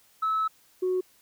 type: tone pair in turn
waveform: sine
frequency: 1300 / 368.2 Hz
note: E6 / F#4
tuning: -24 / -8 cents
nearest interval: octave + minor seventh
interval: 2184 cents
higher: first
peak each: -22 dBFS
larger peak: neither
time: 0.22-0.48 / 0.82-1.01 s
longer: first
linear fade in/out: 10 ms
effects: tanh soft clip ceiling -20 dBFS + white hiss -61 dBFS RMS until 1.21 s